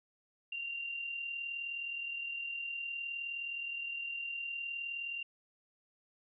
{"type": "tone with amplitude modulation", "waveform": "sine", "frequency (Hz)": 2773, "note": "F7", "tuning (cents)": -13, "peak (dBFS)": -35, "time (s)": [0.52, 5.23], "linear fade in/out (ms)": 5, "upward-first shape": "sine", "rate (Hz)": 39.4, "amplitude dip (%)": 45, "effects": []}